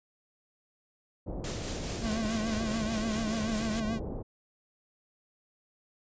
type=low-pass noise; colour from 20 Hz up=pink; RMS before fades=-37 dBFS; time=1.26-4.23 s; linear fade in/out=20 ms; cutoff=680 Hz; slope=24 dB/octave
type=noise with tremolo; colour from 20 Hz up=white; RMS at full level=-37 dBFS; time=1.44-3.8 s; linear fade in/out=2 ms; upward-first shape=triangle; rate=4.8 Hz; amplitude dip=40%
type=tone with vibrato; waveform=square; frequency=220 Hz; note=A3; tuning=in tune; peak=-31 dBFS; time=2.01-4 s; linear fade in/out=50 ms; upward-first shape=triangle; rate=6.9 Hz; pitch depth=84 cents each way
effects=resampled to 16000 Hz